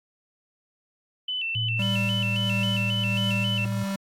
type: tone with vibrato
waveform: sine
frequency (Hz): 2840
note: F7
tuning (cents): +28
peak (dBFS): -26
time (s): 1.28-3.65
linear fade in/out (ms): 5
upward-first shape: square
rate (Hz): 3.7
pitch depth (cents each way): 100
type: tone with pitch glide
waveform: sine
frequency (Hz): 114 to 112.76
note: A#2 to A2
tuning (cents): -38 to +43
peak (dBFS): -26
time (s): 1.55-3.84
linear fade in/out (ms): 10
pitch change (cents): -19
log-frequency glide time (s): 1.77-1.93
type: tone with tremolo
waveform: square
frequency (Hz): 196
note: G3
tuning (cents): 0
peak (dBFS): -27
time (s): 1.79-3.96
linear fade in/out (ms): 5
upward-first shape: sine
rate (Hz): 1.5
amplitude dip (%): 35
effects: AAC 48 kbps